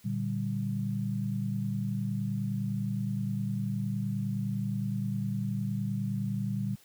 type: chord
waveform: sine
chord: G minor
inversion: first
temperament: equal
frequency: 116.54 / 146.83 / 196 Hz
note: Bb2 / D3 / G3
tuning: 0 / 0 / 0 cents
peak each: -33 / -36 / -32 dBFS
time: 0.04-6.76 s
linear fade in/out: 20 ms
effects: white hiss -60 dBFS RMS until 6.84 s